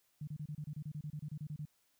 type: tone bursts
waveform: sine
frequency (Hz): 150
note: D3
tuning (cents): +37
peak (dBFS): -39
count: 16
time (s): 0.21-1.654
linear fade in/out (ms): 5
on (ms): 64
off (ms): 28
effects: white hiss -75 dBFS RMS until 1.99 s